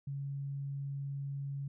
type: tone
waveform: sine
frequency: 139.4 Hz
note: C#3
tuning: 10 cents sharp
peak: -36 dBFS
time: 0.07-1.68 s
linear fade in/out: 5 ms
effects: none